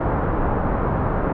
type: low-pass noise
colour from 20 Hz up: pink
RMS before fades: -21 dBFS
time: 0-1.33 s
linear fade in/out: 10 ms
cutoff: 1300 Hz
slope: 24 dB/octave
effects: none